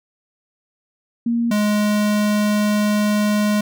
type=tone pair in turn; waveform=sine / square; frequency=234.3 / 209.1 Hz; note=A#3 / G#3; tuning=+9 / +12 cents; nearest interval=major second; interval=197 cents; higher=first; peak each=-16 dBFS; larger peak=neither; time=1.26-1.51 / 1.51-3.61 s; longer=second; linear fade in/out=5 ms; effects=none